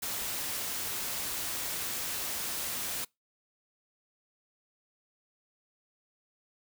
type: noise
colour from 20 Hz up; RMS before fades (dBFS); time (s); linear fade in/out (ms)
white; -35; 0.02-3.05; 10
effects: noise-tail reverb RT60 0.2 s tail -25 dB re dry